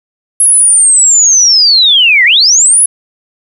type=linear two-way sweep; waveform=sine; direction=down then up; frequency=10820 to 1850 to 10820 Hz; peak=-3 dBFS; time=0.4-2.86 s; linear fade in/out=5 ms; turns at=2.25 s; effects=7-bit